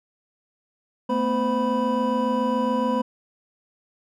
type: tone cluster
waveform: triangle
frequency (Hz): 224.2 / 251.3 / 514 / 987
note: A3 / B3 / C5 / B5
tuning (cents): +33 / +30 / -31 / -1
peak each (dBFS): -24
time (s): 1.09-3.02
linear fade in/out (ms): 10
effects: none